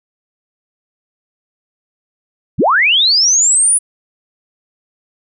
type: linear sweep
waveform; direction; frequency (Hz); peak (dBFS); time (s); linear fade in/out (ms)
sine; up; 62.3 to 10000; -8; 2.58-3.79; 20
effects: none